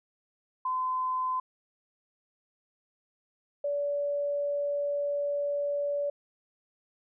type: tone pair in turn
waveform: sine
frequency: 1024 / 574.7 Hz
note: C6 / D5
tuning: -38 / -38 cents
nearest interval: minor seventh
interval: 1000 cents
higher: first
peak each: -27 dBFS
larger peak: neither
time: 0.65-1.4 / 3.64-6.1 s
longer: second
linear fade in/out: 5 ms
effects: none